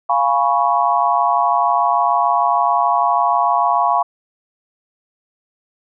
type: chord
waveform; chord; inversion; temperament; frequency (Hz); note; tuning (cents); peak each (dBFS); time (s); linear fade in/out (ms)
sine; C# dominant seventh; first; equal with one note detuned; 698.5 / 830.6 / 982.1 / 1108.7; E#5 / G#5 / B5 / C#6; 0 / 0 / -10 / 0; -18 / -19 / -18 / -18; 0.09-4.03; 10
effects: none